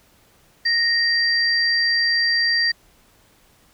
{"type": "tone pair together", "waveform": "sine", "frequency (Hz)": [1863, 4719], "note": ["A#6", "D8"], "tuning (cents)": [-2, 7], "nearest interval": "octave + major third", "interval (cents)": 1609, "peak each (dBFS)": -19, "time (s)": [0.65, 2.72], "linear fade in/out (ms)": 10, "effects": ["pink hiss -56 dBFS RMS until 3.73 s"]}